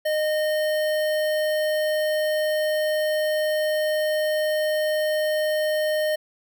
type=tone with notch filter; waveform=square; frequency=614 Hz; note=D#5; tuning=23 cents flat; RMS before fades=-23 dBFS; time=0.05-6.16 s; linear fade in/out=10 ms; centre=7000 Hz; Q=1.3; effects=none